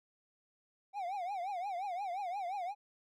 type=tone with vibrato; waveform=triangle; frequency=754 Hz; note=F#5; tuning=32 cents sharp; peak=-34 dBFS; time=0.93-2.75 s; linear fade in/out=50 ms; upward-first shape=triangle; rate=5.7 Hz; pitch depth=190 cents each way; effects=none